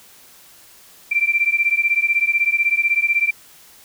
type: beating tone pair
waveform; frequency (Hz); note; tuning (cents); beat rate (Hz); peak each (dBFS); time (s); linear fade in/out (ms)
sine; 2346 / 2362; D7 / D7; -2 / +9; 16; -18; 1.11-3.31; 10
effects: white hiss -47 dBFS RMS until 3.84 s